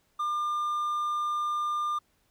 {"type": "tone", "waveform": "triangle", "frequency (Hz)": 1200, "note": "D6", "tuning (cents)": 37, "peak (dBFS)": -25, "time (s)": [0.19, 1.99], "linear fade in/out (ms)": 10, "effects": ["pink hiss -70 dBFS RMS until 2.3 s"]}